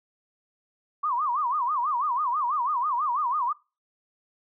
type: tone with vibrato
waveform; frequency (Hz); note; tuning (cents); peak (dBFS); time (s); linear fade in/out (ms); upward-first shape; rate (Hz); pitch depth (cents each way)
sine; 1083; C#6; -41; -23; 1.03-3.53; 10; sine; 6.1; 240
effects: noise-tail reverb RT60 0.3 s tail -23 dB re dry